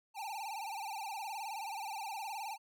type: tone with vibrato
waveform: square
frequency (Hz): 840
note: G#5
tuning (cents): +19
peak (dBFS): -40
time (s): 0.14-2.58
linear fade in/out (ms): 50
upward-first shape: sine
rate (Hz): 19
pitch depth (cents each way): 140
effects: none